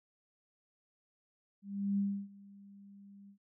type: tone with ADSR envelope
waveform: sine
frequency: 199.5 Hz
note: G3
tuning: 31 cents sharp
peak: -28 dBFS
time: 1.62-3.38 s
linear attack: 360 ms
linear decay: 300 ms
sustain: -24 dB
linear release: 90 ms
effects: none